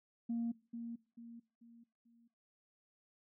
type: tone with echo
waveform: sine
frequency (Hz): 233.1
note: A#3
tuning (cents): 0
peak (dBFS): -33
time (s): 0.29-0.52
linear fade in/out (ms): 10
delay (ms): 440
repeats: 4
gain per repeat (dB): -8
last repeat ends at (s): 2.28
effects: noise-tail reverb RT60 0.4 s tail -22 dB re dry + tanh soft clip ceiling -31 dBFS